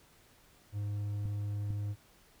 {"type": "tone", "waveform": "triangle", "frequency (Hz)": 102.8, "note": "G#2", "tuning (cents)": -17, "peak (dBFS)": -31, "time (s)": [0.72, 1.96], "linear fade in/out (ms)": 50}
{"type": "clicks", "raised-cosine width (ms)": 5, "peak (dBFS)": -31, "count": 2, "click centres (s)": [1.256, 1.705]}
{"effects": ["pink hiss -63 dBFS RMS until 2.4 s"]}